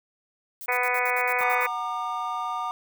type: noise bursts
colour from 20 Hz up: violet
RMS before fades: -38 dBFS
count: 10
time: 0.61-1.658 s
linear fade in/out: 0 ms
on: 49 ms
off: 62 ms
type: harmonic tone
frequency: 247.8 Hz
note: B3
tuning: 6 cents sharp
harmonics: 2 / 3 / 4 / 5 / 6 / 7 / 8 / 9 / 10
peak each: -31 / -30 / -30 / -33 / -33 / -34 / -31 / -28 / -33 dBFS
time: 0.68-1.67 s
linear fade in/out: 10 ms
type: chord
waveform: triangle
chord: Gb augmented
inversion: none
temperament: equal with one note detuned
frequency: 740 / 932.3 / 1204.2 Hz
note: Gb5 / Bb5 / D6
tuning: 0 / 0 / +43 cents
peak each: -31 / -31 / -28 dBFS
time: 1.41-2.71 s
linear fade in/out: 0 ms
effects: none